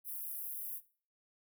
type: high-pass noise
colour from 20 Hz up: pink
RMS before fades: -42 dBFS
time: 0.04-0.81 s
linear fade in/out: 50 ms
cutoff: 11000 Hz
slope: 48 dB/octave
effects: noise-tail reverb RT60 0.4 s tail -17 dB re dry